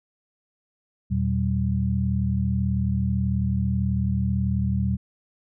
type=tone cluster; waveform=sine; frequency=81.8 / 120.1 / 192.5 Hz; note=E2 / B2 / G3; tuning=-13 / -48 / -31 cents; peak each=-25 dBFS; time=1.1-4.97 s; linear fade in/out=20 ms; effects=none